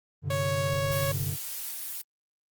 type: chord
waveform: triangle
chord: G suspended fourth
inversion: none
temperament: equal with one note detuned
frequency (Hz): 97.43 / 130.81 / 146.83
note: G2 / C3 / D3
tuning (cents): -10 / 0 / 0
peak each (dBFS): -31 / -33 / -30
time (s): 0.22-1.37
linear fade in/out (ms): 50
type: tone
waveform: sawtooth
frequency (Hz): 554.4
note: C#5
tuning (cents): 0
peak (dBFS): -24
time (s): 0.3-1.12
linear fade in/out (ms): 5
type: noise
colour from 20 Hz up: blue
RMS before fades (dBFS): -36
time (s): 0.91-2.02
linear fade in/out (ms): 10
effects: Opus 24 kbps